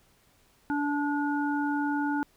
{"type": "harmonic tone", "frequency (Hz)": 289.8, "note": "D4", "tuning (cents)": -23, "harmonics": [1, 3, 5], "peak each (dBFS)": [-27, -32, -34], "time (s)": [0.7, 2.23], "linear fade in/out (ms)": 0, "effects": ["pink hiss -64 dBFS RMS until 2.36 s"]}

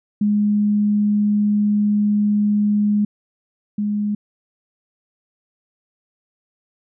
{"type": "tone pair in turn", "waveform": "sine", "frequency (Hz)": [207.7, 207.7], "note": ["G#3", "G#3"], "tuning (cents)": [0, 0], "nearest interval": "unison", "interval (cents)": 0, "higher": "neither", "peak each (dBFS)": [-14, -18], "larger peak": "first", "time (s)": [[0.21, 3.05], [3.78, 4.15]], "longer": "first", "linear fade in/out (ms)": 5, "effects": []}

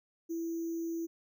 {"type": "tone with sample-and-hold", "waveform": "sine", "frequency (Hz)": 332.5, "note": "E4", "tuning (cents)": 15, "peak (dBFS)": -33, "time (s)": [0.29, 1.07], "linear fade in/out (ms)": 20, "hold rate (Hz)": 6300, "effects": []}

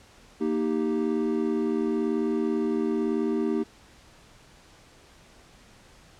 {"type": "chord", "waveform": "triangle", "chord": "Eb major", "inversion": "second", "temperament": "equal", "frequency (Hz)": [233.1, 311.1, 392], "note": ["Bb3", "Eb4", "G4"], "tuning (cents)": [0, 0, 0], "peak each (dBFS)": -26, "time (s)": [0.4, 3.64], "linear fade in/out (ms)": 20, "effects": ["pink hiss -54 dBFS RMS until 6.19 s", "low-pass 8000 Hz 12 dB/octave"]}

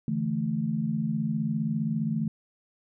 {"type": "chord", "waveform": "sine", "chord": "D suspended second", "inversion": "none", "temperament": "equal with one note detuned", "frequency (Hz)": [145.23, 164.81, 220], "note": ["D3", "E3", "A3"], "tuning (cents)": [-19, 0, 0], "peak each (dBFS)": [-32, -30, -28], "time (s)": [0.08, 2.28], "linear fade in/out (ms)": 2, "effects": []}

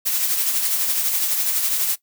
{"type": "noise with tremolo", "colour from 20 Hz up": "blue", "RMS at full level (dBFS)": -19, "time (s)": [0.05, 1.96], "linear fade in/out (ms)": 20, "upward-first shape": "triangle", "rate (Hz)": 12, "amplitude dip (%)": 45, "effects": ["noise-tail reverb RT60 0.1 s tail -18 dB re dry"]}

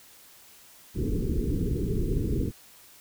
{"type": "low-pass noise", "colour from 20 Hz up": "pink", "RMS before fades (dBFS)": -27, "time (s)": [0.94, 2.52], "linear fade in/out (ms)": 50, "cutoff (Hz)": 460, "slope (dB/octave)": 96, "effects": ["white hiss -53 dBFS RMS until 3 s"]}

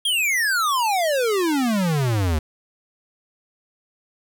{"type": "exponential sweep", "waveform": "square", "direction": "down", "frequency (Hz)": [3315, 74], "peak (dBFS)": -19, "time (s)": [0.05, 2.39], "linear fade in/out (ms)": 5, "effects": []}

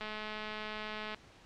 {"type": "click train", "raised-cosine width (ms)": 0.3, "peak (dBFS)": -25, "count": 244, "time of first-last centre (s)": [0.01, 1.146], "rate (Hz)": 214, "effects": ["pink hiss -58 dBFS RMS until 1.45 s", "low-pass 5000 Hz 12 dB/octave"]}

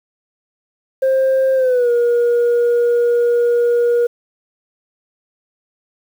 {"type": "tone with pitch glide", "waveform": "sine", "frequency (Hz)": [529, 476.8], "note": ["C5", "A#4"], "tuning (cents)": [19, 39], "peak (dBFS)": -9, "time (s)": [1.02, 4.07], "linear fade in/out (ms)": 10, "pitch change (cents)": -180, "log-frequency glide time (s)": [1.55, 1.9], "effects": ["tanh soft clip ceiling -10 dBFS", "7-bit"]}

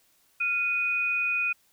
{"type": "tone pair together", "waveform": "sine", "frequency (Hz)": [1394, 2482], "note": ["F6", "D#7"], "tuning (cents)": [-4, -5], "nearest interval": "minor seventh", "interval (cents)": 999, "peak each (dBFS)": [-34, -24], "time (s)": [0.4, 1.53], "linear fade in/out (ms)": 10, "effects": ["white hiss -65 dBFS RMS until 1.72 s"]}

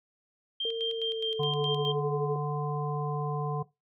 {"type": "tone with tremolo", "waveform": "sine", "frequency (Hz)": 3173, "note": "G7", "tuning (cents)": 20, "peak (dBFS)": -28, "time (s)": [0.6, 1.92], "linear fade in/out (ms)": 5, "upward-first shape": "square", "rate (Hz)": 4.8, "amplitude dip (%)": 65}
{"type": "tone with pitch glide", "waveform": "sine", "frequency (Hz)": [456, 430.4], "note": ["A#4", "A4"], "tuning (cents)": [-38, -38], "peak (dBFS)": -30, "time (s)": [0.65, 2.36], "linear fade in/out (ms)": 2, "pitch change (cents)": -100, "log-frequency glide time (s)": [0.91, 1.76]}
{"type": "harmonic tone", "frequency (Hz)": 147.4, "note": "D3", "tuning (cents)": 7, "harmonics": [1, 3, 5, 7], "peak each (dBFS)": [-30, -35, -37, -38], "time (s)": [1.39, 3.63], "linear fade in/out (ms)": 10}
{"effects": ["noise-tail reverb RT60 0.2 s tail -18 dB re dry"]}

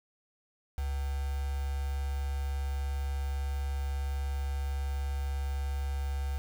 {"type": "tone with quantisation", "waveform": "sine", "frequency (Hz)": 69.3, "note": "C#2", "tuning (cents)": 0, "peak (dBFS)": -30, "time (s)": [0.78, 6.38], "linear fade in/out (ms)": 0, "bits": 7, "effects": []}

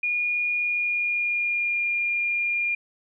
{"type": "tone with pitch glide", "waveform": "sine", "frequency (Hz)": [2436, 2409], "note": ["D#7", "D7"], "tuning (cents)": [-37, 43], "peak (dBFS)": -22, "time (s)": [0.03, 2.75], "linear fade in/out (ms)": 5, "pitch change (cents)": -20, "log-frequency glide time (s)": [0.58, 1.84], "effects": []}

